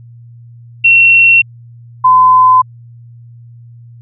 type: tone pair in turn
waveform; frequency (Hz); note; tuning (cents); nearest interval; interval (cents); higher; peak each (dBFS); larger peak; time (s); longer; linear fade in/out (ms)
sine; 2721 / 1019.2; F7 / C6; -46 / -46; octave + perfect fourth; 1700; first; -3; neither; 0.84-1.42 / 2.04-2.62; neither; 10
effects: added 118 Hz sine -33 dBFS peak until 4.01 s